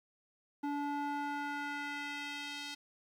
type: tone with band-pass filter sweep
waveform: square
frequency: 288.3 Hz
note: D4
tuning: 32 cents flat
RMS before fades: -39 dBFS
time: 0.63-2.75 s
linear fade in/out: 10 ms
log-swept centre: 590 to 4000 Hz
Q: 1.4
effects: 11-bit